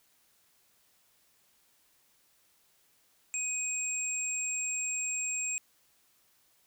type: tone pair together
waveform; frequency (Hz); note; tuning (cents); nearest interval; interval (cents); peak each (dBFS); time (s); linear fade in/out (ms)
sine; 2510 / 7530; D#7 / A#8; +15 / +16; octave + perfect fifth; 1901; -36 / -31; 3.34-5.58; 0
effects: tanh soft clip ceiling -25 dBFS + white hiss -68 dBFS RMS until 6.66 s